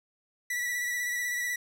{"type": "tone with vibrato", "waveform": "45% pulse", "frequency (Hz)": 1954, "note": "B6", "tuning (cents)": -19, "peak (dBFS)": -29, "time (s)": [0.5, 1.56], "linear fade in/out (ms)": 5, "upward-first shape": "sine", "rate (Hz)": 16, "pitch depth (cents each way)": 24, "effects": []}